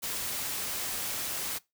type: noise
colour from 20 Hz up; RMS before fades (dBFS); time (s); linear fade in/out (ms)
white; -34; 0.02-1.59; 20
effects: noise-tail reverb RT60 0.2 s tail -21 dB re dry